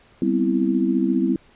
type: chord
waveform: sine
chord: C major seventh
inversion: second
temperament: equal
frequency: 196 / 246.9 / 261.6 / 329.6 Hz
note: G3 / B3 / C4 / E4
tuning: 0 / 0 / 0 / 0 cents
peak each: -23 / -24 / -22 / -22 dBFS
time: 0.22-1.36 s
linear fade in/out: 2 ms
effects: pink hiss -54 dBFS RMS until 1.55 s + resampled to 8000 Hz